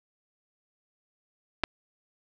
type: clicks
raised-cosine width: 0.3 ms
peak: -10 dBFS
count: 2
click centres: 1.636 / 1.639 s
effects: none